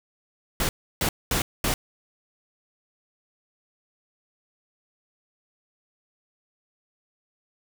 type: noise bursts at uneven times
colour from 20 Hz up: pink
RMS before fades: -24 dBFS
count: 4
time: 0.6-0.69 / 1.01-1.09 / 1.31-1.42 / 1.64-1.74 s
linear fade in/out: 2 ms
effects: none